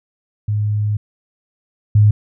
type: tone pair in turn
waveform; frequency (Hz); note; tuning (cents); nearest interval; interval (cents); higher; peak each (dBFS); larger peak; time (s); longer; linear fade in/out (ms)
sine; 105 / 105; G#2 / G#2; +19 / +19; unison; 0; neither; -15 / -7; second; 0.48-0.97 / 1.95-2.11; first; 5
effects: none